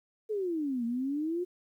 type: exponential two-way sweep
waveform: sine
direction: down then up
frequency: 443.4 to 228.8 to 365.8 Hz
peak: -29 dBFS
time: 0.29-1.45 s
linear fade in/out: 20 ms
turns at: 0.85 s
effects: 11-bit